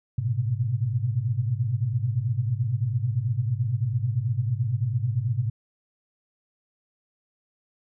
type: tone cluster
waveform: sine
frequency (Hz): 105.8 / 119.8 / 128.8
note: G#2 / A#2 / C3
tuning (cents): +33 / +48 / -27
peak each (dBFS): -27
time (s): 0.18-5.5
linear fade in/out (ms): 5
effects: none